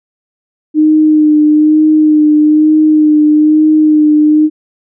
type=tone with vibrato; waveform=sine; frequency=305.7 Hz; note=D#4; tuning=30 cents flat; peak=-4 dBFS; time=0.74-4.5 s; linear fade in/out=50 ms; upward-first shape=sine; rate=1.1 Hz; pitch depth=22 cents each way; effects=none